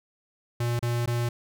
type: tone with dropouts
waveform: square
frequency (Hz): 119.3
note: A#2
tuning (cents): +41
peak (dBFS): -25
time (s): 0.6-1.29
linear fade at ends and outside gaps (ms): 5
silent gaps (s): 0.793-0.826 / 1.06-1.074
effects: none